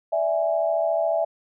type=tone cluster; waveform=sine; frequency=585 / 659 / 826 Hz; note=D5 / E5 / G#5; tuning=-7 / -1 / -10 cents; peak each=-27 / -21 / -29 dBFS; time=0.12-1.25 s; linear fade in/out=10 ms; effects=none

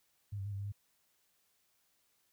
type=tone with pitch steps; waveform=sine; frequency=102.2 / 97.4 / 102.6 / 98.5 / 100.3 / 101.8 Hz; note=G#2 / G2 / G#2 / G2 / G2 / G#2; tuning=-27 / -11 / -21 / +9 / +40 / -34 cents; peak=-37 dBFS; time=0.32-0.722 s; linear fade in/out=10 ms; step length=67 ms; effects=white hiss -75 dBFS RMS until 2.32 s

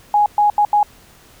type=tone bursts at uneven times; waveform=sine; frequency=830.6 Hz; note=G#5; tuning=in tune; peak=-10 dBFS; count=4; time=0.14-0.26 / 0.38-0.5 / 0.58-0.65 / 0.73-0.83 s; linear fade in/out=2 ms; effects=pink hiss -47 dBFS RMS until 1.4 s

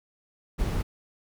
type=noise; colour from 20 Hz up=brown; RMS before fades=-27 dBFS; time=0.58-0.83 s; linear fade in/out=20 ms; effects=none

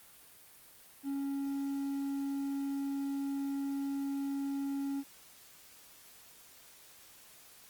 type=tone; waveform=triangle; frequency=277.2 Hz; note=C#4; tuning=in tune; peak=-31 dBFS; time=1.03-5.04 s; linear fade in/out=50 ms; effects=white hiss -57 dBFS RMS until 7.69 s + Opus 32 kbps

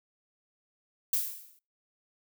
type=noise with exponential decay; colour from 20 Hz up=violet; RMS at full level=-25 dBFS; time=1.13-1.59 s; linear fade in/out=2 ms; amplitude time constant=100 ms; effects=noise-tail reverb RT60 0.3 s tail -24 dB re dry

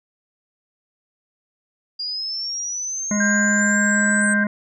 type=linear sweep; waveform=sine; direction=up; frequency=4796 to 8250 Hz; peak=-24 dBFS; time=1.99-4.34 s; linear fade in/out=10 ms
type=harmonic tone; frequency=207.7 Hz; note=G#3; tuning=in tune; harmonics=1 / 3 / 5 / 7 / 9 / 10; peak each=-19 / -29 / -33 / -35 / -36 / -36 dBFS; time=3.11-4.47 s; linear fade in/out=2 ms
type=tone with pitch glide; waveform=sine; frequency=1591 to 1576.4 Hz; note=G6 to G6; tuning=+25 to +9 cents; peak=-18 dBFS; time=3.2-4.44 s; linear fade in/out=5 ms; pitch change=-16 cents; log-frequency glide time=3.85-4.21 s
effects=none

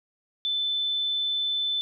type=tone; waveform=sine; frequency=3520 Hz; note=A7; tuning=in tune; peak=-24 dBFS; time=0.45-1.81 s; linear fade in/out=0 ms; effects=none

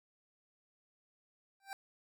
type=tone with exponential growth; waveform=25% pulse; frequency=784 Hz; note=G5; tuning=in tune; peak=-34 dBFS; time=1.6-1.73 s; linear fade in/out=1 ms; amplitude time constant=27 ms; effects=none

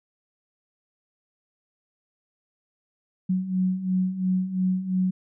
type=beating tone pair; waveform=sine; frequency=183.4 / 186.3 Hz; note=F#3 / F#3; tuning=-15 / +12 cents; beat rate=2.9 Hz; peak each=-28 / -23 dBFS; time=3.29-5.11 s; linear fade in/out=10 ms; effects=none

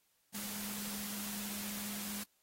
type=tone in noise; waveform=sine; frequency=205.6 Hz; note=G#3; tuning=17 cents flat; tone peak=-44 dBFS; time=0.34-2.24 s; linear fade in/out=10 ms; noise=white; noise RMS=-43 dBFS; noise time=0.34-2.24 s; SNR=-4 dB; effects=white hiss -75 dBFS RMS until 2.42 s + AAC 48 kbps

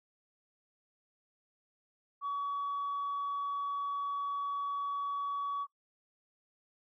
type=tone; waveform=sine; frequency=1132 Hz; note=C#6; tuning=36 cents sharp; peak=-31 dBFS; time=2.21-5.67 s; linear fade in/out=50 ms; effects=noise-tail reverb RT60 0.1 s tail -19 dB re dry + tanh soft clip ceiling -30 dBFS

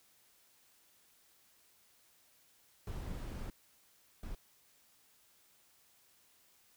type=noise bursts at uneven times; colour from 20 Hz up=brown; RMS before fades=-42 dBFS; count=2; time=2.87-3.5 / 4.23-4.35 s; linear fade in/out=2 ms; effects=white hiss -68 dBFS RMS until 6.76 s

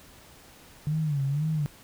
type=tone with vibrato; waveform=sine; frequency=146.83 Hz; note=D3; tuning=in tune; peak=-24 dBFS; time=0.87-1.66 s; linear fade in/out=0 ms; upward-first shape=sine; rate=2 Hz; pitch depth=130 cents each way; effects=pink hiss -52 dBFS RMS until 1.83 s

